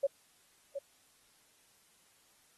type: tone with echo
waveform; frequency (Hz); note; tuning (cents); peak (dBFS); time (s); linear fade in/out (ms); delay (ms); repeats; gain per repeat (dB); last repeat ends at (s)
sine; 554; C#5; -1; -25; 0.03-0.07; 10; 720; 1; -9; 0.79
effects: white hiss -67 dBFS RMS until 2.57 s + AAC 32 kbps